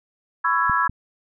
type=chord; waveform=sine; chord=C# minor seventh; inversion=third; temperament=just; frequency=997.9 / 1108.7 / 1330.5 / 1663.1 Hz; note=B5 / C#6 / E6 / G#6; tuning=+18 / 0 / +16 / +2 cents; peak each=-23 / -24 / -22 / -23 dBFS; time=0.44-0.88 s; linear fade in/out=10 ms
type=clicks; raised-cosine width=5 ms; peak=-18 dBFS; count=2; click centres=0.697 / 0.896 s
effects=none